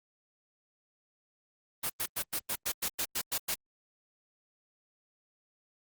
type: noise bursts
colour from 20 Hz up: white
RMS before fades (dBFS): -32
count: 11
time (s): 1.83-3.547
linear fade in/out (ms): 10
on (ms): 67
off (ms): 98
effects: Opus 32 kbps